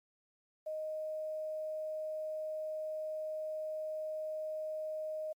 sine tone with quantisation, 622.3 Hz, D#5, in tune, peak -36 dBFS, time 0.66-5.33 s, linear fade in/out 10 ms, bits 11, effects MP3 96 kbps

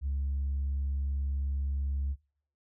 sine tone, 69.3 Hz, C#2, in tune, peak -27 dBFS, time 0.01-2.16 s, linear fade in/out 50 ms, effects noise-tail reverb RT60 0.6 s tail -24 dB re dry + tanh soft clip ceiling -26 dBFS

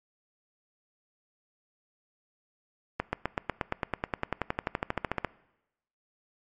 accelerating click train, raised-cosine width 0.5 ms, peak -12 dBFS, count 25, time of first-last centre 3-5.247 s, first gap 130 ms, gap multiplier 0.97, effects noise-tail reverb RT60 0.9 s tail -21 dB re dry + MP3 48 kbps

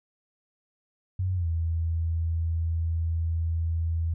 sine tone with pitch glide, 92.5 to 82.41 Hz, F#2 to E2, 0 to 0 cents, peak -24 dBFS, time 1.19-4.14 s, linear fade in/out 5 ms, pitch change -200 cents, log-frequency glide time 1.35-1.47 s, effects none

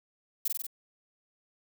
violet noise with echo, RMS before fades -29 dBFS, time 0.45-0.48 s, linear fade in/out 5 ms, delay 47 ms, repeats 4, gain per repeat -2 dB, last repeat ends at 0.668 s, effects none

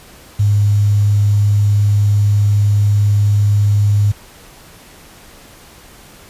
sine tone with quantisation, 102.8 Hz, G#2, 17 cents flat, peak -9 dBFS, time 0.39-4.12 s, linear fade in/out 10 ms, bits 6, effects pink hiss -41 dBFS RMS until 6.29 s + resampled to 32000 Hz

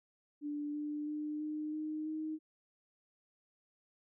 sine tone with pitch steps, 293.7 / 297.3 / 300.9 / 304.6 / 308.3 / 312.1 Hz, D4 / D4 / D4 / D#4 / D#4 / D#4, 0 / +21 / +42 / -37 / -16 / +5 cents, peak -36 dBFS, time 0.41-2.39 s, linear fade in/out 50 ms, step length 330 ms, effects none

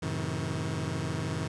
sawtooth chord, F# diminished seventh, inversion none, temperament just, 92.5 / 111 / 133.2 / 159.84 Hz, F#2 / A2 / C3 / Eb3, 0 / +16 / +31 / +47 cents, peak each -33 / -34 / -32 / -30 dBFS, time 0.02-1.48 s, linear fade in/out 10 ms, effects resampled to 22050 Hz + 9-bit

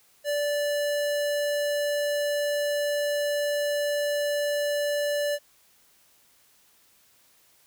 square tone, 583 Hz, D5, 13 cents flat, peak -25 dBFS, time 0.24-5.39 s, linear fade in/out 50 ms, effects white hiss -61 dBFS RMS until 7.66 s

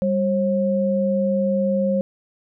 sine tone pair together, 197.06 / 539 Hz, G3 / C#5, +9 / -49 cents, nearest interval octave + perfect fourth, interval 1742 cents, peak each -20 dBFS, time 0.02-2.01 s, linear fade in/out 0 ms, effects none

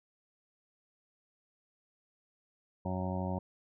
harmonic tone, 92.5 Hz, F#2, in tune, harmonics 1 / 2 / 3 / 4 / 6 / 7 / 8 / 9 / 10, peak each -37 / -36 / -44 / -45 / -42 / -45 / -45 / -48 / -44 dBFS, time 2.85-3.39 s, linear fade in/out 5 ms, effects none

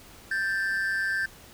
triangle tone pair together, 1568 / 1760 Hz, G6 / A6, 0 / 0 cents, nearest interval major second, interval 200 cents, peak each -25 / -28 dBFS, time 0.31-1.26 s, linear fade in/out 5 ms, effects pink hiss -50 dBFS RMS until 1.53 s

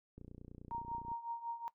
click train, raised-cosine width 3 ms, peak -38 dBFS, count 29, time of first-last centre 0.18-1.116 s, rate 29.9 Hz
sine tone with tremolo, 932.3 Hz, A#5, in tune, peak -36 dBFS, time 0.71-1.68 s, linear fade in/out 0 ms, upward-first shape triangle, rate 5.4 Hz, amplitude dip 85%
effects noise-tail reverb RT60 0.1 s tail -18 dB re dry

